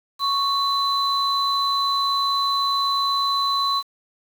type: tone pair together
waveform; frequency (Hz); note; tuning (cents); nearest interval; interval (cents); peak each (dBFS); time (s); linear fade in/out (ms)
sine; 1108.7 / 4018; C#6 / B7; 0 / +29; octave + minor seventh; 2229; -20 / -22; 0.19-3.83; 50
effects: tanh soft clip ceiling -11 dBFS + 7-bit